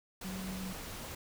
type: tone in noise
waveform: sine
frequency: 188.1 Hz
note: F#3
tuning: 29 cents sharp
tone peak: -39 dBFS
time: 0.24-0.73 s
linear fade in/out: 5 ms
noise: pink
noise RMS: -44 dBFS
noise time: 0.21-1.15 s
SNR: +2 dB
effects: none